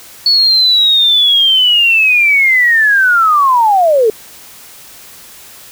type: linear sweep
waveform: sine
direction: down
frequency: 4435 to 417.3 Hz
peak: -6 dBFS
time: 0.26-4.1 s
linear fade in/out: 2 ms
effects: white hiss -36 dBFS RMS until 5.71 s